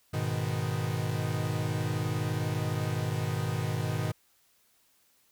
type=chord; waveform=45% pulse; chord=G# minor; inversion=none; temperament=equal; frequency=103.83 / 123.47 / 155.56 Hz; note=G#2 / B2 / D#3; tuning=0 / 0 / 0 cents; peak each=-33 dBFS; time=0.13-4.12 s; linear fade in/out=10 ms; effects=white hiss -67 dBFS RMS until 5.31 s